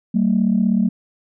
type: tone pair together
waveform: sine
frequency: 191.5 / 227.7 Hz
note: G3 / A#3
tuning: -40 / -40 cents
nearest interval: minor third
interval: 300 cents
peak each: -16 dBFS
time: 0.14-0.89 s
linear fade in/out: 10 ms
effects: tanh soft clip ceiling -7 dBFS